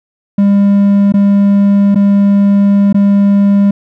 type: tone with dropouts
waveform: triangle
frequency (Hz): 200.5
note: G3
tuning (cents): +39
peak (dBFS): -3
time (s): 0.38-3.71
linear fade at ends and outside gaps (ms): 5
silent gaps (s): 1.123-1.139 / 1.947-1.956 / 2.928-2.944
effects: none